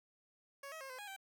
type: tone with pitch steps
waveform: 15% pulse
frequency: 556 / 638 / 537 / 512 / 824 / 778 Hz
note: C#5 / D#5 / C5 / C5 / G#5 / G5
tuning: +5 / +43 / +45 / -38 / -14 / -13 cents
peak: -40 dBFS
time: 0.63-1.164 s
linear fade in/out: 5 ms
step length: 89 ms
effects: none